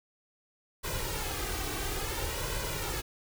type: noise with flanger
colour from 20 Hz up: pink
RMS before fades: -34 dBFS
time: 0.83-3.02 s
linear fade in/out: 20 ms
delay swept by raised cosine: 2 to 2.61 ms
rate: 0.59 Hz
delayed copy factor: +0.65
effects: none